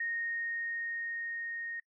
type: tone with level ramp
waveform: sine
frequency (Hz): 1857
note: A#6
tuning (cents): -7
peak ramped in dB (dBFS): -32 to -37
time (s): 0-1.8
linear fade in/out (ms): 5
effects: noise-tail reverb RT60 0.1 s tail -23 dB re dry